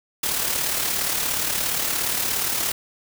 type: noise with amplitude modulation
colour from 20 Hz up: white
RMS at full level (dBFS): -22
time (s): 0.23-2.72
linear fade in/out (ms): 5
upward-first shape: sine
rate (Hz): 37.1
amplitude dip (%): 45
effects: none